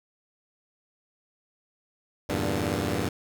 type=chord; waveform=10% pulse; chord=E half-diminished seventh; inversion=none; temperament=equal; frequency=82.41 / 98 / 116.54 / 146.83 Hz; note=E2 / G2 / Bb2 / D3; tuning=0 / 0 / 0 / 0 cents; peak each=-23 / -22 / -24 / -26 dBFS; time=2.29-3.09 s; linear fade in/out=5 ms; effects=none